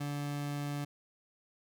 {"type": "tone", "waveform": "30% pulse", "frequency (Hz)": 144.5, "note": "D3", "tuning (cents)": -28, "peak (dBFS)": -32, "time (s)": [0, 0.85], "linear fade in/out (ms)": 10, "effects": []}